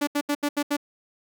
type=tone bursts; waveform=sawtooth; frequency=290.2 Hz; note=D4; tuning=21 cents flat; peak=-18 dBFS; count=6; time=0.01-0.768 s; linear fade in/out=10 ms; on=63 ms; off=76 ms; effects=none